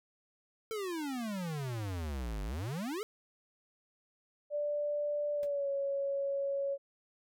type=exponential two-way sweep; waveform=square; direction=down then up; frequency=455 to 47.82 to 455 Hz; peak=-36 dBFS; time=0.71-3.03 s; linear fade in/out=0 ms; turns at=2.43 s
type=tone with pitch glide; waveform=sine; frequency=587.3 to 555.9 Hz; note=D5 to C#5; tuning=0 to +5 cents; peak=-31 dBFS; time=4.5-6.78 s; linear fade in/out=50 ms; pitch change=-95 cents; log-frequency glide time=5.34-5.69 s
type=noise with exponential decay; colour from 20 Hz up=pink; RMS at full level=-49 dBFS; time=5.43-5.5 s; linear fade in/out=0 ms; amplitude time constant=15 ms
effects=none